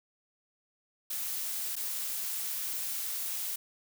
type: noise with dropouts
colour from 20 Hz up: blue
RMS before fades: -35 dBFS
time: 1.1-3.56 s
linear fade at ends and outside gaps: 5 ms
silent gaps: 1.756-1.764 s
effects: none